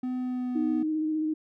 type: tone with pitch glide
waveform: triangle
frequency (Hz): 252.9 to 248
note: B3 to B3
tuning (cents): +41 to +7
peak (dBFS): -26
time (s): 0.03-0.83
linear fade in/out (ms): 5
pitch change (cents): -34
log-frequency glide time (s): 0.18-0.64
type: tone with vibrato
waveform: sine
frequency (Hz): 311.1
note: D#4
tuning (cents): 0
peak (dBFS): -25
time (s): 0.55-1.34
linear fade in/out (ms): 10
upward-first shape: square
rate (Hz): 15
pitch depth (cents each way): 17
effects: none